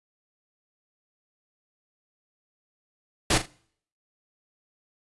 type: noise with echo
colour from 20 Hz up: pink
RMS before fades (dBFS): -21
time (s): 3.3-3.38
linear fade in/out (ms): 5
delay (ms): 40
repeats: 2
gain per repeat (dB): -11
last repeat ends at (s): 3.46
effects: noise-tail reverb RT60 0.6 s tail -24 dB re dry + resampled to 24000 Hz